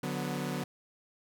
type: chord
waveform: sawtooth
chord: B minor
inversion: first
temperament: equal with one note detuned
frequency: 146.83 / 182.98 / 246.9 Hz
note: D3 / F#3 / B3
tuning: 0 / -19 / 0 cents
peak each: -33 dBFS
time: 0.03-0.64 s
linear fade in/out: 5 ms
effects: none